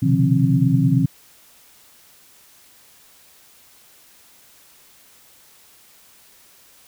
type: tone cluster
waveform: sine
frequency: 125 / 134.6 / 151.2 / 174.4 / 267.1 Hz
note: B2 / C3 / D#3 / F3 / C4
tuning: +21 / +49 / -49 / -2 / +36 cents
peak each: -20 dBFS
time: 0.02-1.06 s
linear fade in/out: 10 ms
effects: white hiss -51 dBFS RMS until 6.87 s